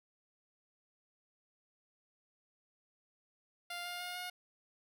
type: tone with pitch steps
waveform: 10% pulse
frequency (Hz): 700 / 706.5 / 713.1 / 719.7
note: F5 / F5 / F5 / F#5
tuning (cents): +4 / +20 / +36 / -48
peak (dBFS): -32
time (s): 3.7-4.3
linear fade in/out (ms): 5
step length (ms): 150
effects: none